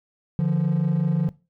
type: tone pair together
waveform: triangle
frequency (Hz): 147.4 / 172.67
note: D3 / F3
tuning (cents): +7 / -19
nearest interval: minor third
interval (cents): 274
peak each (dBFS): -19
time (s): 0.39-1.29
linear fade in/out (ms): 0
effects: noise-tail reverb RT60 0.3 s tail -21 dB re dry + tanh soft clip ceiling -13 dBFS